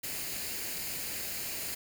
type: noise with comb filter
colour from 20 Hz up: white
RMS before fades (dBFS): -37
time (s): 0.03-1.75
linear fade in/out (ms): 10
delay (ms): 0.43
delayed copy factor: +0.5
effects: none